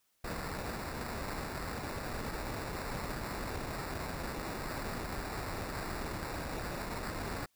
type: noise with sample-and-hold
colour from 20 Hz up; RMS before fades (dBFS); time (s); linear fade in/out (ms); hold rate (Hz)
pink; -39; 0.24-7.46; 5; 3150
effects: white hiss -75 dBFS RMS until 7.55 s